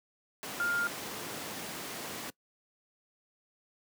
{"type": "tone in noise", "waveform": "sine", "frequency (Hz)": 1407, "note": "F6", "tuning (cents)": 12, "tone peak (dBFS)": -28, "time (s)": [0.6, 0.87], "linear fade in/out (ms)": 0, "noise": "pink", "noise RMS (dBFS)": -39, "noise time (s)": [0.43, 2.3], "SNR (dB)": 8, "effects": ["noise-tail reverb RT60 0.1 s tail -22 dB re dry", "high-pass 200 Hz 12 dB/octave"]}